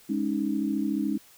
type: chord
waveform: sine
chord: Ab suspended fourth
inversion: none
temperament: equal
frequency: 207.7 / 277.2 / 311.1 Hz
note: Ab3 / Db4 / Eb4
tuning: 0 / 0 / 0 cents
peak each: -29 dBFS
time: 0.09-1.18 s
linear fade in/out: 10 ms
effects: white hiss -55 dBFS RMS until 1.37 s